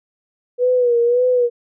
sine tone with vibrato, 486.6 Hz, B4, 26 cents flat, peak -12 dBFS, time 0.58-1.5 s, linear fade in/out 50 ms, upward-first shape sine, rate 1.8 Hz, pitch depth 61 cents each way, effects none

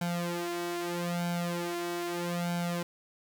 sawtooth tone with flanger, 173.4 Hz, F3, 12 cents flat, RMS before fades -33 dBFS, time 0.01-2.83 s, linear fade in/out 5 ms, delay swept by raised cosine 1.3 to 3.1 ms, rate 0.79 Hz, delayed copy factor +0.9, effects 10-bit

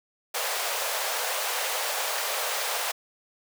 pink high-pass noise, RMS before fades -29 dBFS, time 0.34-2.92 s, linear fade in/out 10 ms, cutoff 480 Hz, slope 48 dB/octave, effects none

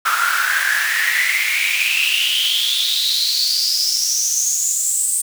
pink noise with high-pass filter sweep, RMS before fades -18 dBFS, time 0.05-5.22 s, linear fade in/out 10 ms, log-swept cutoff 1300 to 8500 Hz, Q 9.8, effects none

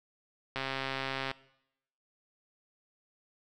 click train, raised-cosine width 0.3 ms, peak -18 dBFS, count 102, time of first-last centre 0.56-1.314 s, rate 134 Hz, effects noise-tail reverb RT60 0.8 s tail -20 dB re dry

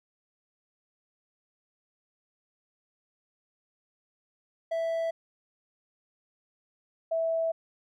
triangle / sine tone pair in turn, 659.3 / 655.5 Hz, E5 / E5, 0 / -10 cents, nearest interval unison, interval 10 cents, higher first, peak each -25 dBFS, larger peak neither, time 4.71-5.11 / 7.11-7.52 s, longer second, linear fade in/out 10 ms, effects none

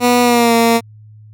15% pulse tone with pitch glide, 244.2 to 231 Hz, B3 to A#3, -19 to -16 cents, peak -3 dBFS, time 0-0.81 s, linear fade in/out 50 ms, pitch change -97 cents, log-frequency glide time 0.22-0.54 s, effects added 107 Hz sine -37 dBFS peak until 1.33 s

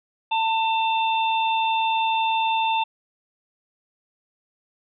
harmonic tone, 894 Hz, A5, 27 cents sharp, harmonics 1 / 3 / 4, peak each -20 / -28 / -30 dBFS, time 0.31-2.84 s, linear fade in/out 10 ms, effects none

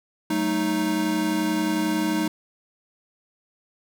square chord, D# diminished, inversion first, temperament equal with one note detuned, 188.67 / 220 / 311.1 Hz, F#3 / A3 / D#4, +34 / 0 / 0 cents, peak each -30 / -29 / -24 dBFS, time 0.3-2.28 s, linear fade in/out 5 ms, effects none

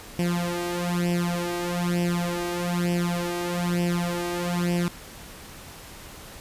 sawtooth tone with flanger, 174.61 Hz, F3, in tune, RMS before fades -26 dBFS, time 0.19-4.88 s, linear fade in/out 0 ms, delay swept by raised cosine 0.37 to 2.57 ms, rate 1.1 Hz, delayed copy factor +1, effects pink hiss -43 dBFS RMS until 6.4 s + resampled to 32000 Hz

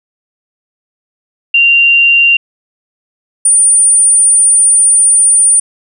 sine tone pair in turn, 2773 / 9305 Hz, F7 / D9, -13 / -17 cents, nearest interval octave + major sixth, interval 2096 cents, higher second, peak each -4 dBFS, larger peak neither, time 1.54-2.37 / 3.45-5.6 s, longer second, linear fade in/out 5 ms, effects none

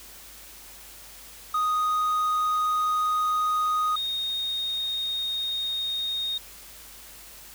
triangle / sine tone pair in turn, 1244.5 / 3710 Hz, D#6 / A#7, 0 / -9 cents, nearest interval octave + perfect fifth, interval 1891 cents, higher second, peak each -20 / -26 dBFS, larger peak first, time 1.54-3.96 / 3.96-6.38 s, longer neither, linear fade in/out 5 ms, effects added 50 Hz sine -55 dBFS peak until 7.54 s + white hiss -46 dBFS RMS until 7.54 s

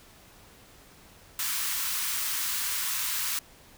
white high-pass noise, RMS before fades -30 dBFS, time 1.39-3.39 s, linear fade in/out 2 ms, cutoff 960 Hz, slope 48 dB/octave, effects pink hiss -54 dBFS RMS until 3.77 s

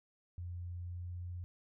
sine tone with pitch glide, 87.9 to 88.51 Hz, F2 to F2, +12 to +24 cents, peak -40 dBFS, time 0.38-1.44 s, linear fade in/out 0 ms, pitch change +12 cents, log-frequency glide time 0.75-1.18 s, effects none

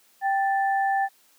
sine tone pair together, 784 / 1760 Hz, G5 / A6, 0 / 0 cents, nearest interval octave + major second, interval 1400 cents, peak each -21 / -29 dBFS, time 0.21-1.09 s, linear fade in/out 50 ms, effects white hiss -60 dBFS RMS until 1.38 s + high-pass 200 Hz 12 dB/octave

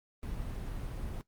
brown noise, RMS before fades -38 dBFS, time 0.23-1.21 s, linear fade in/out 0 ms, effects noise-tail reverb RT60 0.1 s tail -18 dB re dry + Opus 32 kbps

